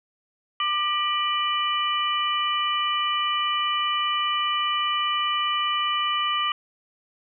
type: harmonic tone with a mistuned harmonic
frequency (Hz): 595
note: D5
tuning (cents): +22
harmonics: 2 / 3 / 4 / 5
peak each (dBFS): -24 / -33 / -33 / -26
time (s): 0.6-6.52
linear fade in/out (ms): 2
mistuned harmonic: 3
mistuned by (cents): +140
effects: none